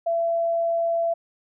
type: tone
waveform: sine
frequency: 672 Hz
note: E5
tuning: 33 cents sharp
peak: -20 dBFS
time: 0.06-1.14 s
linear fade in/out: 10 ms
effects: none